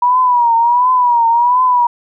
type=tone with vibrato; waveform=sine; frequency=966 Hz; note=B5; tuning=39 cents flat; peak=-8 dBFS; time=0.02-1.87 s; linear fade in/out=5 ms; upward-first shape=triangle; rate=1.4 Hz; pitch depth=100 cents each way; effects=none